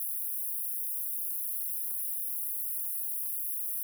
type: high-pass noise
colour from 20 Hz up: white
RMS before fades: -34 dBFS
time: 0-3.83 s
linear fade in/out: 2 ms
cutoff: 10000 Hz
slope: 96 dB/octave
effects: none